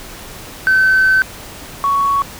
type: tone pair in turn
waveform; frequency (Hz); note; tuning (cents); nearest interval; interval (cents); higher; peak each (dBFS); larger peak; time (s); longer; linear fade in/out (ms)
sine; 1532 / 1115.8; G6 / C#6; -40 / +11; perfect fourth; 549; first; -7 / -11; first; 0.67-1.22 / 1.84-2.22; first; 0
effects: tanh soft clip ceiling -6 dBFS + pink hiss -33 dBFS RMS until 2.39 s